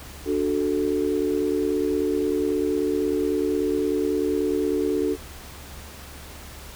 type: chord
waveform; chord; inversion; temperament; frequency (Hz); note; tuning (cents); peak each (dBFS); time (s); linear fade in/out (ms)
sine; D major; none; equal; 293.7 / 370 / 440; D4 / F#4 / A4; 0 / 0 / 0; -25; 0.25-5.17; 50
effects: added 71 Hz sine -43 dBFS peak until 6.75 s + pink hiss -42 dBFS RMS until 6.75 s